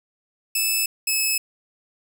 10% pulse tone pair in turn, 2615 / 2591 Hz, E7 / E7, -15 / -30 cents, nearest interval unison, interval 15 cents, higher first, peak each -11 dBFS, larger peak neither, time 0.55-0.86 / 1.07-1.38 s, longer neither, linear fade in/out 5 ms, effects none

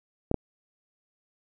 clicks, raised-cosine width 2 ms, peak -11 dBFS, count 2, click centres 0.314 / 0.343 s, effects none

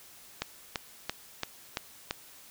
click train, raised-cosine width 0.2 ms, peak -13 dBFS, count 6, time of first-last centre 0.42-2.109 s, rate 2.96 Hz, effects white hiss -53 dBFS RMS until 2.5 s

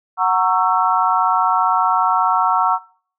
sine chord, F# dominant seventh, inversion none, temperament just, 740 / 925 / 1110 / 1332 Hz, F#5 / A#5 / C#6 / E6, 0 / -14 / +2 / +18 cents, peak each -19 dBFS, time 0.17-2.79 s, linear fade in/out 50 ms, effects noise-tail reverb RT60 0.5 s tail -21 dB re dry

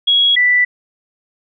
sine tone pair in turn, 3322 / 1975.3 Hz, G#7 / B6, 0 / 0 cents, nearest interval major sixth, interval 900 cents, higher first, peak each -9 dBFS, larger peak neither, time 0.07-0.36 / 0.36-0.65 s, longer neither, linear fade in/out 10 ms, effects none

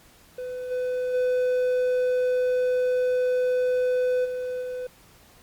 triangle tone with level steps, 502 Hz, B4, 28 cents sharp, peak -28 / -22 / -18 / -25 / -27 dBFS, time 0.38-4.87 s, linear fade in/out 5 ms, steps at 0.7 / 1.13 / 4.24 / 4.61 s, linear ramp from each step 20 ms, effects pink hiss -54 dBFS RMS until 5.42 s + MP3 96 kbps

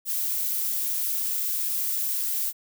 violet noise, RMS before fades -27 dBFS, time 0.05-2.53 s, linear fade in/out 50 ms, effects none

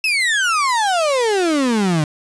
35% pulse exponential sweep, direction down, 2663 to 146.83 Hz, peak -13 dBFS, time 0.04-2.04 s, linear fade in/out 2 ms, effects resampled to 22050 Hz + 7-bit

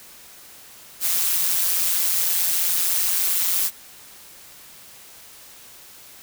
blue noise with amplitude modulation, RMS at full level -18 dBFS, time 1-3.71 s, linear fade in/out 50 ms, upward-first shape sine, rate 177 Hz, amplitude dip 70%, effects white hiss -45 dBFS RMS until 6.22 s

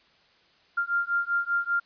sine beating tone pair, 1393 / 1398.1 Hz, F6 / F6, -5 / +1 cents, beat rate 5.1 Hz, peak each -27 dBFS, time 0.77-1.8 s, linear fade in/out 10 ms, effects white hiss -61 dBFS RMS until 1.85 s + resampled to 11025 Hz

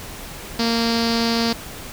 sawtooth tone with low-pass filter, 230.9 Hz, A#3, 16 cents flat, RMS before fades -20 dBFS, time 0.59-1.53 s, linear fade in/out 5 ms, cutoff 4700 Hz, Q 6.1, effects pink hiss -35 dBFS RMS until 1.92 s

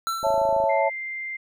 square tone with exponential decay, 1341 Hz, E6, 29 cents sharp, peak -23 dBFS, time 0.07-0.81 s, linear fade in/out 0 ms, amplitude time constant 160 ms
click train, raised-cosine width 2 ms, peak -26 dBFS, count 12, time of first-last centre 0.23-0.639 s, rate 26.9 Hz
sine chord, A major, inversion first, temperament equal, 554.4 / 659.3 / 880 Hz, C#5 / E5 / A5, 0 / 0 / 0 cents, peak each -23 dBFS, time 0.23-0.9 s, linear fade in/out 20 ms
sine tone, 2093 Hz, C7, in tune, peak -29 dBFS, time 0.69-1.37 s, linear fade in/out 10 ms
effects none

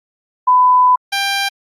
sine / 10% pulse tone pair in turn, 1001 / 792.7 Hz, B5 / G5, +23 / +19 cents, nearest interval major third, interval 404 cents, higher first, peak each -7 dBFS, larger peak neither, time 0.47-0.96 / 1.12-1.49 s, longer first, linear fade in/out 10 ms, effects low-pass 10000 Hz 12 dB/octave + Opus 48 kbps

